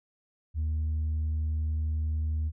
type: tone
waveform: sine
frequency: 77.78 Hz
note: D#2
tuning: in tune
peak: -24 dBFS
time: 0.54-2.52 s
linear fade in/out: 50 ms
effects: tanh soft clip ceiling -25 dBFS